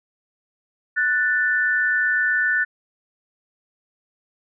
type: tone pair together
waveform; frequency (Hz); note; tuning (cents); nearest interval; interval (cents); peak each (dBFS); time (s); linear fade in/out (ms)
sine; 1481.5 / 1772; F#6 / A6; +2 / +12; minor third; 310; -20; 0.96-2.65; 20
effects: none